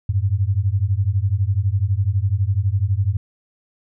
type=beating tone pair; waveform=sine; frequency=92.5 / 104.5 Hz; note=F#2 / G#2; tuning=0 / +11 cents; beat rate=12 Hz; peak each=-19 dBFS; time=0.09-3.17 s; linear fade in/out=5 ms; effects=none